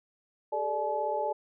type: tone cluster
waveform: sine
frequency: 401.8 / 438.2 / 590 / 856 Hz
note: G4 / A4 / D5 / A5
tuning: +43 / -7 / +8 / -48 cents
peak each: -38 / -35 / -32 / -31 dBFS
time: 0.52-1.33 s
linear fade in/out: 10 ms
effects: none